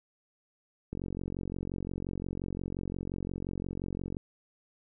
click train, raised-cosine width 3 ms, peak -23 dBFS, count 149, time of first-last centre 0.93-4.169 s, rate 45.7 Hz, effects none

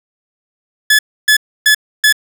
sawtooth tone bursts, 1716 Hz, A6, 44 cents flat, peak -3 dBFS, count 4, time 0.9-2.126 s, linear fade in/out 5 ms, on 89 ms, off 290 ms, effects none

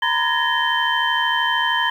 sine tone cluster, 935 / 1008 / 1690 / 1840 / 3100 Hz, A#5 / B5 / G#6 / A#6 / G7, +5 / +35 / +30 / -23 / -20 cents, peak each -23 dBFS, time 0.02-1.9 s, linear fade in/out 5 ms, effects tanh soft clip ceiling -5 dBFS + 8-bit

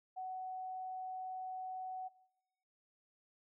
sine tone, 747 Hz, F#5, 16 cents sharp, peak -40 dBFS, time 0.16-2.09 s, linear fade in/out 20 ms, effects noise-tail reverb RT60 0.9 s tail -22 dB re dry

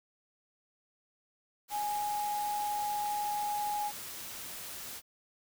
sine tone in noise, 830.6 Hz, G#5, in tune, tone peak -31 dBFS, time 1.7-3.92 s, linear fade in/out 50 ms, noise white, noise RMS -43 dBFS, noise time 1.68-5.02 s, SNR +9 dB, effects none

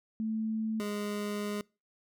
sine / 25% pulse tone pair in turn, 220 / 206.8 Hz, A3 / G#3, 0 / -7 cents, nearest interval minor second, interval 107 cents, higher first, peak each -30 / -29 dBFS, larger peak second, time 0.2-0.8 / 0.8-1.61 s, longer second, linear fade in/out 0 ms, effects noise-tail reverb RT60 0.3 s tail -25 dB re dry

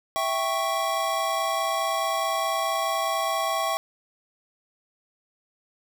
square chord, C# diminished, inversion first, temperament equal, 659.3 / 784 / 1108.7 Hz, E5 / G5 / C#6, 0 / 0 / 0 cents, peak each -29 / -30 / -28 dBFS, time 0.16-3.77 s, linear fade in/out 0 ms, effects none

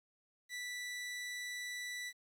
sawtooth tone, 1970 Hz, B6, 5 cents flat, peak -37 dBFS, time 0.49-2.13 s, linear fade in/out 50 ms, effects low-pass 11000 Hz 12 dB/octave + 11-bit

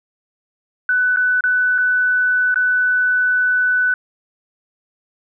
sine tone with dropouts, 1495 Hz, F#6, 17 cents sharp, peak -13 dBFS, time 0.89-3.94 s, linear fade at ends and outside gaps 2 ms, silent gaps 1.162-1.17 / 1.408-1.438 / 1.781-1.784 / 2.543-2.558 s, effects none

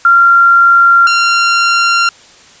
sine / sawtooth tone pair in turn, 1381 / 1381 Hz, F6 / F6, -20 / -20 cents, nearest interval unison, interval 0 cents, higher neither, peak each -3 / -4 dBFS, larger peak first, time 0.05-1.07 / 1.07-2.09 s, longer neither, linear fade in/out 2 ms, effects white hiss -40 dBFS RMS until 2.6 s + resampled to 16000 Hz

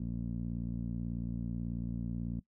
15% pulse tone with low-pass filter, 58.27 Hz, A#1, in tune, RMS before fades -37 dBFS, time 0-2.4 s, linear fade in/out 5 ms, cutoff 230 Hz, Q 2.4, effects noise-tail reverb RT60 0.1 s tail -19 dB re dry

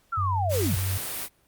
sine linear sweep, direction down, 1393 to 55 Hz, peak -25 dBFS, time 0.12-0.78 s, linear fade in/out 10 ms
sine tone, 94.8 Hz, F#2, 43 cents sharp, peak -25 dBFS, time 0.17-0.98 s, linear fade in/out 10 ms
white noise, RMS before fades -32 dBFS, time 0.49-1.29 s, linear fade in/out 50 ms
effects pink hiss -64 dBFS RMS until 1.47 s + Opus 48 kbps

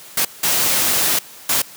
white noise bursts at uneven times, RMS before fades -17 dBFS, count 3, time 0.17-0.25 / 0.43-1.19 / 1.49-1.62 s, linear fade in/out 5 ms, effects white hiss -40 dBFS RMS until 1.76 s + high-pass 100 Hz 12 dB/octave

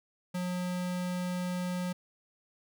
square tone, 180 Hz, F#3, 47 cents flat, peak -32 dBFS, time 0.34-1.93 s, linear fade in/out 10 ms, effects none

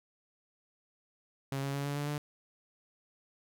sawtooth tone with pitch steps, 136.7 / 138.77 / 140.87 / 143 / 145.16 / 147.36 Hz, C#3 / C#3 / C#3 / D3 / D3 / D3, -24 / +2 / +28 / -46 / -20 / +6 cents, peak -29 dBFS, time 1.52-2.18 s, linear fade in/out 2 ms, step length 110 ms, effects none

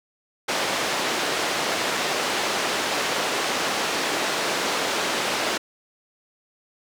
pink band-pass noise, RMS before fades -25 dBFS, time 0.48-5.58 s, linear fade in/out 10 ms, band 380 to 6100 Hz, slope 12 dB/octave, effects none

